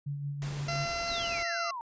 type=tone with tremolo; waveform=sine; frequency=142.7 Hz; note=D3; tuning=49 cents flat; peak=-31 dBFS; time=0.06-0.86 s; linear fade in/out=10 ms; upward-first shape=sine; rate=5.8 Hz; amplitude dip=40%
type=noise; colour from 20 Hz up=pink; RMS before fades=-43 dBFS; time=0.42-1.43 s; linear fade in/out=0 ms
type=harmonic tone; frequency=682 Hz; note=F5; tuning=41 cents flat; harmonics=1 / 2 / 3 / 4 / 6 / 7 / 8 / 9; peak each=-35 / -38 / -40 / -41 / -43 / -43 / -44 / -45 dBFS; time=0.68-1.71 s; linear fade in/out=5 ms
type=exponential sweep; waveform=sine; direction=down; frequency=4314 to 905 Hz; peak=-35 dBFS; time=1.08-1.81 s; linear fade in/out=0 ms
effects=resampled to 16000 Hz